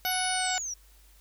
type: harmonic tone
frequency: 740 Hz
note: F#5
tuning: in tune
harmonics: 1 / 2 / 3 / 4 / 5 / 6 / 7 / 8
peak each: -31 / -34 / -36 / -37 / -38 / -39 / -39 / -40 dBFS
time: 0.05-0.58 s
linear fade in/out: 0 ms
type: linear sweep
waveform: sine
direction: down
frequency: 11850 to 5588 Hz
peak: -32 dBFS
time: 0.05-0.74 s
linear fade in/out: 5 ms
effects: added 50 Hz sine -55 dBFS peak until 1.2 s + white hiss -61 dBFS RMS until 1.2 s